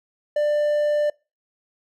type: tone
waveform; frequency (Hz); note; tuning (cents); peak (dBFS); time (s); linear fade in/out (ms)
triangle; 593; D5; +17; -16; 0.36-1.1; 5
effects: noise-tail reverb RT60 0.3 s tail -25 dB re dry